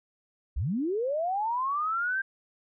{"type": "linear sweep", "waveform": "sine", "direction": "up", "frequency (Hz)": [46.49, 1596], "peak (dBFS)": -26, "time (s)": [0.56, 2.22], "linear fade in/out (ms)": 10, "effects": []}